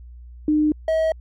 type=tone pair in turn; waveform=sine / triangle; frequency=303.5 / 640.3 Hz; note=D#4 / D#5; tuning=-43 / +49 cents; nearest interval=octave + minor second; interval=1292 cents; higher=second; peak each=-15 dBFS; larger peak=neither; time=0.48-0.72 / 0.88-1.12 s; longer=neither; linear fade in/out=2 ms; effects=added 60 Hz sine -38 dBFS peak until 1.2 s